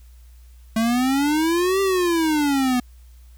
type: exponential two-way sweep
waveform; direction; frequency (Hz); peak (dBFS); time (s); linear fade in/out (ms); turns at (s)
square; up then down; 220 to 394.7 to 244.3; -18; 0.76-2.8; 5; 1.81
effects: added 60 Hz sine -43 dBFS peak until 3.37 s + white hiss -60 dBFS RMS until 3.37 s